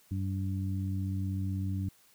harmonic tone, 95.9 Hz, G2, 37 cents flat, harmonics 1 / 2 / 3, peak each -31 / -37 / -41 dBFS, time 0.11-1.89 s, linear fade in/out 5 ms, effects white hiss -63 dBFS RMS until 2.14 s

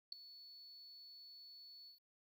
sine tone with ADSR envelope, 4425 Hz, C#8, 4 cents flat, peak -36 dBFS, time 0.12-2 s, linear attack 5 ms, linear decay 3 ms, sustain -19 dB, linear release 120 ms, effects 12-bit

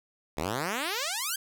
5% pulse exponential sweep, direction up, 69.3 to 1628 Hz, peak -18 dBFS, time 0.37-1.36 s, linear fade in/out 5 ms, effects none

